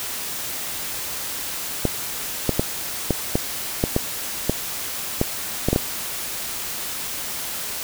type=clicks; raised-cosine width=2 ms; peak=-4 dBFS; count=12; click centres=1.853 / 2.493 / 2.595 / 3.107 / 3.355 / 3.839 / 3.964 / 4.496 / 5.214 / 5.686 / 5.73 / 5.761 s; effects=white hiss -29 dBFS RMS until 7.83 s